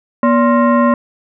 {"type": "tone with frequency modulation", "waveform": "sine", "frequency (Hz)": 240.4, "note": "B3", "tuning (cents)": -46, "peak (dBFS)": -8, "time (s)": [0.23, 0.94], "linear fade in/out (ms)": 2, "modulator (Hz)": 814, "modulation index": 1.1, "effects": []}